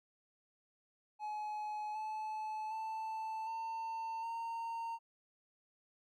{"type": "tone with pitch steps", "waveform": "triangle", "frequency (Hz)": [847, 864.3, 881.9, 900, 918.3], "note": ["G#5", "A5", "A5", "A5", "A#5"], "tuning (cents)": [34, -31, 4, 39, -26], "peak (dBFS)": -36, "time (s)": [1.19, 4.99], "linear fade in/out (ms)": 50, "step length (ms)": 760, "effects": ["MP3 64 kbps"]}